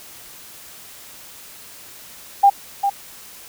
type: tone with echo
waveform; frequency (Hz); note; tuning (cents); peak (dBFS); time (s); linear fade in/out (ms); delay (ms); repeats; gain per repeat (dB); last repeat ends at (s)
sine; 799; G5; +33; -7; 2.43-2.5; 10; 400; 1; -8; 2.9
effects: white hiss -41 dBFS RMS until 3.48 s

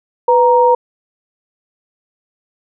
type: tone pair together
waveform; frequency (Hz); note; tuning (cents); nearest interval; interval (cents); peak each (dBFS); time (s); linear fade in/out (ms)
sine; 495.8 / 936; B4 / A#5; +7 / +7; major seventh; 1100; -10; 0.28-0.75; 5
effects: none

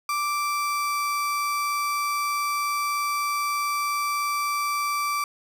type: tone with pitch glide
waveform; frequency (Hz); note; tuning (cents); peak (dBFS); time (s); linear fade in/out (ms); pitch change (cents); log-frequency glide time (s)
35% pulse; 1173 to 1165.6; D6 to D6; -2 to -13; -22; 0.09-5.24; 2; -11; 0.21-1.01
effects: none

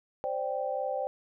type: chord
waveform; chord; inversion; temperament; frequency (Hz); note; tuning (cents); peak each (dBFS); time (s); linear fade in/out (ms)
sine; C suspended second; none; equal; 523.3 / 587.3 / 784; C5 / D5 / G5; 0 / 0 / 0; -33 / -34 / -34; 0.24-1.07; 0
effects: none

